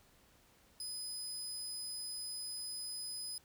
25% pulse tone, 5010 Hz, D#8, 11 cents sharp, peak -36 dBFS, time 0.8-3.38 s, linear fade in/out 2 ms, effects pink hiss -67 dBFS RMS until 3.44 s

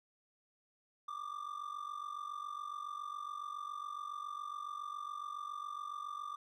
triangle ring-modulated tone, 1185 Hz, D6, 15 cents sharp, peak -36 dBFS, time 1.08-6.36 s, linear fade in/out 2 ms, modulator 23.6 Hz, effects none

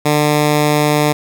10% pulse tone, 149.2 Hz, D3, 28 cents sharp, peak -3 dBFS, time 0.05-1.13 s, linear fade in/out 10 ms, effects none

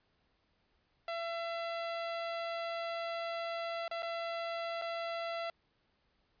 sawtooth tone with dropouts, 673 Hz, E5, 36 cents sharp, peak -32 dBFS, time 1.08-5.5 s, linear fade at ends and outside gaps 2 ms, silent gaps 3.88-3.912 / 4.023-4.029 / 4.815-4.82 s, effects pink hiss -75 dBFS RMS until 6.4 s + resampled to 11025 Hz

